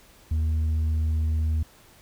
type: tone with tanh clipping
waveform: sine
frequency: 78.8 Hz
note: D#2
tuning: 23 cents sharp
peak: -22 dBFS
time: 0.31-1.63 s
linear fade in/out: 5 ms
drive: 3 dB
effects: pink hiss -54 dBFS RMS until 2.01 s